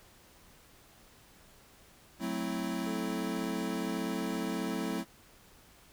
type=chord; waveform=square; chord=F# half-diminished seventh; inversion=none; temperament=equal; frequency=185 / 220 / 261.6 / 329.6 Hz; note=F#3 / A3 / C4 / E4; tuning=0 / 0 / 0 / 0 cents; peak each=-39 dBFS; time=2.19-5.05 s; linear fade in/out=50 ms
type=tone with pitch glide; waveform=triangle; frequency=435.7 to 439.5 Hz; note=A4 to A4; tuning=-17 to -2 cents; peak=-40 dBFS; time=2.86-4.99 s; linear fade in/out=10 ms; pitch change=+15 cents; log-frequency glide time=3.09-4.52 s
effects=pink hiss -59 dBFS RMS until 5.92 s